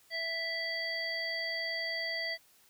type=harmonic tone; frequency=659.3 Hz; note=E5; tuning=in tune; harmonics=1 / 3 / 5 / 7; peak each=-41 / -35 / -46 / -38 dBFS; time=0.1-2.38 s; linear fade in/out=50 ms; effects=white hiss -64 dBFS RMS until 2.69 s